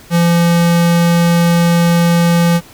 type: tone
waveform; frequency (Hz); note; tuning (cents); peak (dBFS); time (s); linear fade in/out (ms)
square; 170.7; F3; -39; -9; 0.1-2.61; 50
effects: pink hiss -40 dBFS RMS until 2.73 s